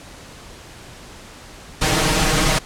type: noise with comb filter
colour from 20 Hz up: pink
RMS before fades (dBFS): -17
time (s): 1.81-2.59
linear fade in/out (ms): 10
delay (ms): 6.4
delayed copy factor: +0.9
effects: pink hiss -40 dBFS RMS until 2.65 s + low-pass 9000 Hz 12 dB/octave